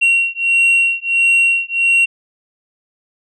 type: beating tone pair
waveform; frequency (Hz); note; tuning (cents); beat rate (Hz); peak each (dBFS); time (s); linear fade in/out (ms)
sine; 2741 / 2742.5; F7 / F7; -33 / -32; 1.5; -12; 0.01-2.06; 20
effects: tanh soft clip ceiling -8 dBFS